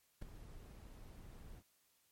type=noise with ADSR envelope; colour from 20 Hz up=brown; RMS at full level=-42 dBFS; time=0.21-1.63 s; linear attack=13 ms; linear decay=6 ms; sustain=-12 dB; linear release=51 ms; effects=white hiss -75 dBFS RMS until 2.11 s + MP3 64 kbps